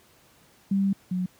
sine tone pair in turn, 196 / 182.44 Hz, G3 / F#3, 0 / -24 cents, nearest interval minor second, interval 124 cents, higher first, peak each -20 / -24 dBFS, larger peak first, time 0.71-0.93 / 1.11-1.26 s, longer first, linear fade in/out 5 ms, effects pink hiss -58 dBFS RMS until 1.39 s + high-pass 80 Hz 12 dB/octave

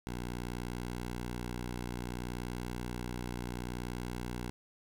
10% pulse tone with pitch glide, 60.3 to 60.68 Hz, B1 to B1, -41 to -30 cents, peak -29 dBFS, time 0.07-4.5 s, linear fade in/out 0 ms, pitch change +11 cents, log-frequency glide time 0.5-1.97 s, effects none

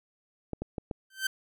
clicks, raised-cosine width 2 ms, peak -20 dBFS, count 4, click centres 0.533 / 0.62 / 0.782 / 0.912 s
sawtooth tone with exponential growth, 1550 Hz, G6, 20 cents flat, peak -20 dBFS, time 1.1-1.27 s, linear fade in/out 5 ms, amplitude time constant 35 ms
effects none

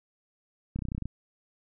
clicks, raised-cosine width 5 ms, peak -21 dBFS, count 10, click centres 0.76 / 0.79 / 0.822 / 0.853 / 0.886 / 0.919 / 0.949 / 0.98 / 1.023 / 1.056 s, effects none

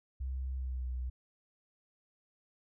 sine tone with pitch glide, 65.2 to 62.65 Hz, C2 to B1, -5 to +25 cents, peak -34 dBFS, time 0.2-1.1 s, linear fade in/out 10 ms, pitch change -70 cents, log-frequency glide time 0.56-0.86 s, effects none

